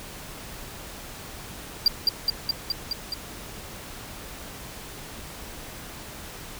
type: tone with echo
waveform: triangle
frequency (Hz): 4726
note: D8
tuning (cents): +10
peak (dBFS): -13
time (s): 1.86-1.88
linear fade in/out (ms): 2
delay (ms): 210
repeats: 6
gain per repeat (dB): -2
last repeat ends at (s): 3.14
effects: pink hiss -40 dBFS RMS until 6.59 s